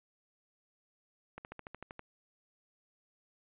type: slowing click train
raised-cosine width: 0.5 ms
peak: -29 dBFS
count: 9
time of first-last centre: 1.38-1.994 s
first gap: 69 ms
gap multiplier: 1.03
effects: resampled to 8000 Hz